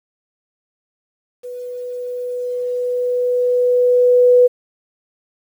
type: tone with level ramp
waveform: sine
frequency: 493.9 Hz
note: B4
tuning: in tune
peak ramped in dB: -27 to -6 dBFS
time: 1.43-4.48 s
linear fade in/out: 20 ms
effects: 8-bit